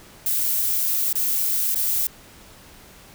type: noise with dropouts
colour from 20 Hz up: violet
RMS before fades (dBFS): -22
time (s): 0.26-2.07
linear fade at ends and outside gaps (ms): 2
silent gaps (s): 1.129-1.154 / 1.747-1.757
effects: pink hiss -47 dBFS RMS until 3.14 s